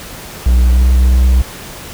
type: tone with pitch glide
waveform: triangle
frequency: 61 to 62.97 Hz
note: B1 to B1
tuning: -21 to +34 cents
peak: -4 dBFS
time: 0.46-1.42 s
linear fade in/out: 5 ms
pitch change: +55 cents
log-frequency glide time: 0.71-0.85 s
effects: pink hiss -30 dBFS RMS until 1.93 s